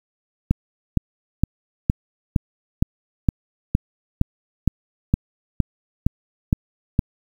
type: click train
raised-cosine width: 5 ms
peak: -3 dBFS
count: 15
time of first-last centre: 0.51-6.991 s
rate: 2.16 Hz
effects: 7-bit